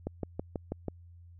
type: click train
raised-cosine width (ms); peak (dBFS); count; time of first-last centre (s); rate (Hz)
2; -20; 6; 0.07-0.883; 6.15
effects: added 86 Hz sine -50 dBFS peak until 1.39 s